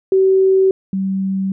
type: tone pair in turn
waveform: sine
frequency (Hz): 381.7 / 192.34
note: G4 / G3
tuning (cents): -46 / -33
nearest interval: octave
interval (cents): 1187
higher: first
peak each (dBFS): -9 / -16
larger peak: first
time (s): 0.12-0.71 / 0.93-1.52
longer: neither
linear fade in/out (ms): 2
effects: none